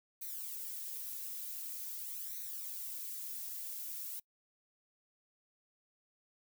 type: noise with flanger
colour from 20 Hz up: violet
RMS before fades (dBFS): -43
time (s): 0.21-4.2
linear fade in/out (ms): 10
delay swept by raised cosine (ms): 0.49 to 3.59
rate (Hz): 0.46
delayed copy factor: +0.85
effects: noise-tail reverb RT60 0.1 s tail -24 dB re dry